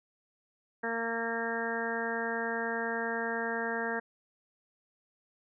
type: harmonic tone with a mistuned harmonic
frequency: 230 Hz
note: A#3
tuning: 23 cents flat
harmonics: 1 / 2 / 3 / 4 / 5 / 6 / 7 / 8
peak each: -39 / -36 / -39 / -40 / -46 / -44 / -36 / -39 dBFS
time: 0.83-4 s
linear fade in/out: 10 ms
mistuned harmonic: 6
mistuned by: -18 cents
effects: none